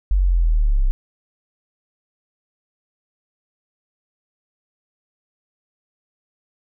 sine linear sweep, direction down, 48.41 to 31.38 Hz, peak -13 dBFS, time 0.11-0.91 s, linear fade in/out 0 ms, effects none

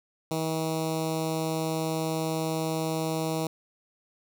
10% pulse tone with notch filter, 160 Hz, D#3, 49 cents sharp, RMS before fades -29 dBFS, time 0.31-3.47 s, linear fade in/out 2 ms, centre 1800 Hz, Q 0.75, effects none

